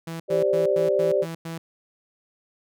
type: tone bursts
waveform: sawtooth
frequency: 164.8 Hz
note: E3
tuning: in tune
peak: -27 dBFS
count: 7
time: 0.07-1.58 s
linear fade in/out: 5 ms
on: 130 ms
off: 100 ms
type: chord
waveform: sine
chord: G suspended fourth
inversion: none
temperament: equal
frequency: 392 / 523.3 / 587.3 Hz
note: G4 / C5 / D5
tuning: 0 / 0 / 0 cents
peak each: -23 / -24 / -22 dBFS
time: 0.28-1.26 s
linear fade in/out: 50 ms
effects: none